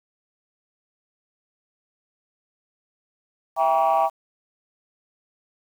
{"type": "chord", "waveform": "sine", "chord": "E diminished seventh", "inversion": "none", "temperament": "just", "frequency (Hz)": [659.3, 791.1, 949.3, 1139.2], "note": ["E5", "G5", "Bb5", "Db6"], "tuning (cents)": [0, 16, 31, 47], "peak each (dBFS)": [-21, -19, -23, -24], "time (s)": [3.56, 4.1], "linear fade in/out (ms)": 50, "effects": ["tanh soft clip ceiling -11 dBFS", "8-bit"]}